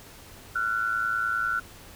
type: tone pair together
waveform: sine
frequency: 1370 / 1480 Hz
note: F6 / F#6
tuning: -34 / 0 cents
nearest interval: minor second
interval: 134 cents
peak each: -27 dBFS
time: 0.55-1.6 s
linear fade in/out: 10 ms
effects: added 93 Hz sine -55 dBFS peak until 1.95 s + pink hiss -48 dBFS RMS until 1.95 s